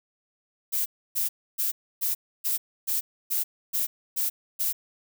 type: noise bursts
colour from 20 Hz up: violet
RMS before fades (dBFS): -26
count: 10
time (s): 0.72-4.73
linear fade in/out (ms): 20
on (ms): 140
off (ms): 290
effects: none